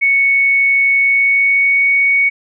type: tone with pitch glide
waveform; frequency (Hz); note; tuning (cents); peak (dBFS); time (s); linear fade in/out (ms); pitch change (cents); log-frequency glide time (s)
sine; 2217 to 2231; C#7 to C#7; 0 to +11; -9; 0.01-2.3; 20; +11; 0.97-1.87
effects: none